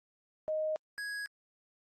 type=tone pair in turn; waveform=sine / square; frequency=622.3 / 1661.3 Hz; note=D#5 / G#6; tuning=0 / 0 cents; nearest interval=octave + perfect fourth; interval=1700 cents; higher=second; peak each=-30 / -37 dBFS; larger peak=first; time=0.48-0.76 / 0.98-1.26 s; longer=neither; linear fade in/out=0 ms; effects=low-pass 9000 Hz 12 dB/octave + Opus 24 kbps